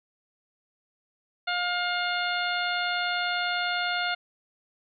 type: harmonic tone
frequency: 710 Hz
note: F5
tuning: 28 cents sharp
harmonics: 1 / 2 / 3 / 4 / 5 / 6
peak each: -31 / -29 / -34 / -35 / -35 / -37 dBFS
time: 1.47-4.15 s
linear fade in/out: 10 ms
effects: none